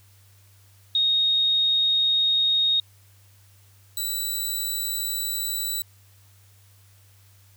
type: tone pair in turn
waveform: sine / 10% pulse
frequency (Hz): 3729 / 3951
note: A#7 / B7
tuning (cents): 0 / 0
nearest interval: minor second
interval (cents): 100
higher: second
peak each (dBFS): -18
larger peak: neither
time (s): 0.95-2.8 / 3.97-5.82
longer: neither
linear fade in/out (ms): 2
effects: added 98 Hz sine -53 dBFS peak until 7.56 s + white hiss -59 dBFS RMS until 7.56 s